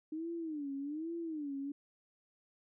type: tone with vibrato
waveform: sine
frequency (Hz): 305.1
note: D#4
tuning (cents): -34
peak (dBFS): -37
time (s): 0.12-1.72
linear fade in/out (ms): 5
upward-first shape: sine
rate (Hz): 1.2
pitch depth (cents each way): 180
effects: none